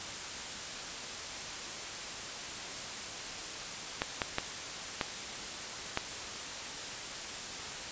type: clicks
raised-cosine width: 0.3 ms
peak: -13 dBFS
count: 5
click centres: 4.019 / 4.218 / 4.384 / 5.012 / 5.974 s
effects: white hiss -40 dBFS RMS until 7.91 s + resampled to 16000 Hz